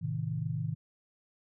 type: chord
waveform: sine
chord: A diminished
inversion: none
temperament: just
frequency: 110 / 132 / 158.4 Hz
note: A2 / C3 / Eb3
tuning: 0 / +16 / +31 cents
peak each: -36 / -36 / -34 dBFS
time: 0.01-0.75 s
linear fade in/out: 20 ms
effects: none